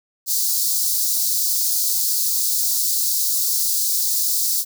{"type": "high-pass noise", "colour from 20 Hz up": "white", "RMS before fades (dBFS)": -20, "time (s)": [0.26, 4.65], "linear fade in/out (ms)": 50, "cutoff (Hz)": 4200, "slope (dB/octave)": 48, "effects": []}